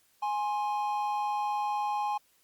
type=tone pair together; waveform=triangle; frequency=832 / 1056 Hz; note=G#5 / C6; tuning=+3 / +16 cents; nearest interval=major third; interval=413 cents; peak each=-27 / -33 dBFS; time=0.22-2.18 s; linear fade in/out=10 ms; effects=white hiss -67 dBFS RMS until 2.43 s + Opus 48 kbps